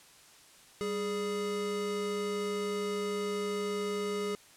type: tone pair together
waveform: square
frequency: 196 / 415.3 Hz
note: G3 / G#4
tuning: 0 / 0 cents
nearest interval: octave + minor second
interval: 1300 cents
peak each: -39 / -33 dBFS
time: 0.81-4.35 s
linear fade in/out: 0 ms
effects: white hiss -57 dBFS RMS until 4.56 s + low-pass 10000 Hz 12 dB/octave